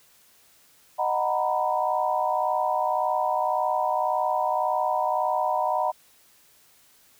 sine chord, B major seventh, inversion first, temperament just, 617.4 / 740.8 / 926 / 987.8 Hz, D#5 / F#5 / A#5 / B5, -14 / +2 / -12 / 0 cents, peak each -28 / -26 / -28 / -28 dBFS, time 0.98-5.92 s, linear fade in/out 20 ms, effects white hiss -58 dBFS RMS until 7.19 s

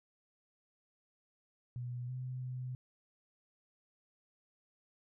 sine tone with pitch steps, 122.8 / 127.6 / 126.9 Hz, B2 / C3 / B2, -9 / -43 / +47 cents, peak -38 dBFS, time 1.76-2.75 s, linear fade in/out 0 ms, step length 330 ms, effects none

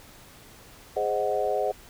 sine chord, Ab dominant seventh, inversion none, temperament equal, 415.3 / 523.3 / 622.3 / 740 Hz, Ab4 / C5 / Eb5 / Gb5, 0 / 0 / 0 / 0 cents, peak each -29 dBFS, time 0.96-1.72 s, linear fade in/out 10 ms, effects pink hiss -50 dBFS RMS until 1.89 s

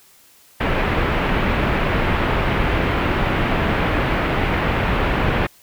pink low-pass noise, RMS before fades -19 dBFS, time 0.6-5.47 s, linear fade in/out 10 ms, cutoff 2700 Hz, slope 24 dB/octave, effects white hiss -51 dBFS RMS until 5.62 s

